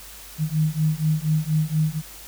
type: beating tone pair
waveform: sine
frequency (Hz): 153.4 / 157.6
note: D#3 / D#3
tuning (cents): -24 / +23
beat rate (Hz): 4.2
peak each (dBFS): -22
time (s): 0.38-2.02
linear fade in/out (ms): 50
effects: added 50 Hz sine -47 dBFS peak until 2.27 s + white hiss -42 dBFS RMS until 2.27 s